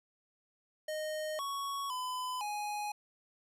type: tone with pitch steps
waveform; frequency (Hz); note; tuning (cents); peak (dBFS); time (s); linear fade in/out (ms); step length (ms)
square; 618 / 1113 / 1008 / 833; D#5 / C#6 / B5 / G#5; -12 / +7 / +35 / +5; -36; 0.88-2.92; 5; 510
effects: resampled to 32000 Hz